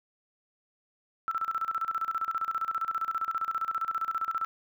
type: tone with tremolo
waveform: sine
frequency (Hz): 1328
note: E6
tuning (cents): +12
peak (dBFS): -26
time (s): 1.28-4.45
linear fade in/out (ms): 0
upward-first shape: square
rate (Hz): 15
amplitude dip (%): 80
effects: none